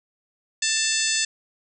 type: harmonic tone with a mistuned harmonic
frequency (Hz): 887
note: A5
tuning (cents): +14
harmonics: 2 / 3 / 4 / 5 / 6 / 7 / 8 / 9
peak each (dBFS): -29 / -29 / -29 / -29 / -29 / -29 / -29 / -29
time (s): 0.62-1.25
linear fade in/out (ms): 5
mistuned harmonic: 6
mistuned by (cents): -78
effects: none